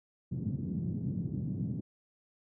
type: band-pass noise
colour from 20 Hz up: white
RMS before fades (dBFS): -35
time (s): 0.31-1.81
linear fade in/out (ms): 10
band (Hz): 100 to 210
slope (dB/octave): 24
effects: none